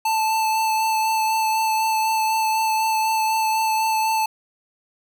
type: tone with vibrato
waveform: square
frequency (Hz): 880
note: A5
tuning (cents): 0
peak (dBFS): -19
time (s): 0.05-4.26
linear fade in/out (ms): 5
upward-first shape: sine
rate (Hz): 4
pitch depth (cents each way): 13
effects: none